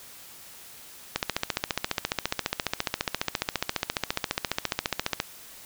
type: click train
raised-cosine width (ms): 0.2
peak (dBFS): -7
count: 60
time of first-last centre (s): 1.16-5.201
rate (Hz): 14.6
effects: white hiss -47 dBFS RMS until 5.65 s